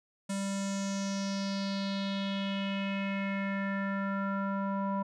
square tone with low-pass filter sweep, 196.6 Hz, G3, 5 cents sharp, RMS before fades -33 dBFS, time 0.29-5.03 s, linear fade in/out 10 ms, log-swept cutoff 8600 to 1000 Hz, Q 3.9, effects none

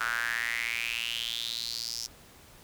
square tone with high-pass filter sweep, 58.27 Hz, A#1, in tune, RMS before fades -33 dBFS, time 0-2.07 s, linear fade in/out 10 ms, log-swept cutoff 1400 to 5500 Hz, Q 6.4, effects pink hiss -54 dBFS RMS until 2.63 s

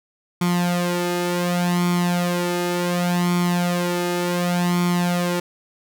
sawtooth tone with flanger, 176.1 Hz, F3, 15 cents sharp, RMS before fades -21 dBFS, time 0.41-5.4 s, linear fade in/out 5 ms, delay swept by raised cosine 0.89 to 2.39 ms, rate 0.68 Hz, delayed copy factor +0.7, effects none

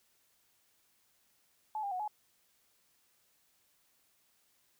sine tone with pitch steps, 861 / 802 / 734 / 845 Hz, A5 / G5 / F#5 / G#5, -38 / +39 / -14 / +30 cents, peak -34 dBFS, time 1.75-2.078 s, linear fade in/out 2 ms, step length 82 ms, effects white hiss -72 dBFS RMS until 4.79 s

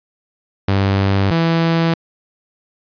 sawtooth tone pair in turn, 98 / 165.53 Hz, G2 / E3, 0 / +8 cents, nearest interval major sixth, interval 908 cents, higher second, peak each -9 dBFS, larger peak neither, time 0.68-1.31 / 1.31-1.94 s, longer neither, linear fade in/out 5 ms, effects resampled to 11025 Hz

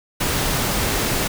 pink noise, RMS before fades -21 dBFS, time 0.2-1.28 s, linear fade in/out 10 ms, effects none

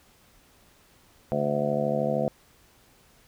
harmonic tone, 73.1 Hz, D2, 7 cents flat, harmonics 2 / 3 / 4 / 5 / 6 / 7 / 8 / 9 / 10, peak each -32 / -30 / -40 / -36 / -39 / -28 / -37 / -29 / -36 dBFS, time 1.32-2.28 s, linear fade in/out 0 ms, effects pink hiss -59 dBFS RMS until 3.27 s

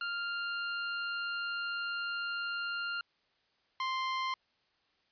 sawtooth tone pair in turn, 1396.9 / 1046.5 Hz, F6 / C6, 0 / 0 cents, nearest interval perfect fourth, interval 500 cents, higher first, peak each -30 / -28 dBFS, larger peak second, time 0.01-3.01 / 3.8-4.34 s, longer first, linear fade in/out 2 ms, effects white hiss -73 dBFS RMS until 5.11 s + resampled to 11025 Hz

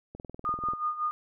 click train, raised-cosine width 2 ms, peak -28 dBFS, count 13, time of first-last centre 0.15-0.735 s, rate 20.5 Hz
sine tone with tremolo, 1224 Hz, D#6, 29 cents flat, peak -25 dBFS, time 0.45-1.11 s, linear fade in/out 0 ms, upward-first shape sine, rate 5.4 Hz, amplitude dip 75%
effects none

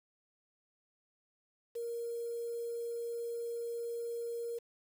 sine tone with quantisation, 469.1 Hz, A#4, 11 cents sharp, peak -36 dBFS, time 1.75-4.59 s, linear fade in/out 10 ms, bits 9, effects none

